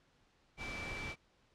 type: tone in noise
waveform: sine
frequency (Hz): 2322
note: D7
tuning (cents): -20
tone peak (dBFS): -43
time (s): 0.57-1.16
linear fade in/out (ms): 50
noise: pink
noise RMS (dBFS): -44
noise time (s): 0.57-1.16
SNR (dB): -2
effects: pink hiss -71 dBFS RMS until 1.54 s + low-pass 5000 Hz 12 dB/octave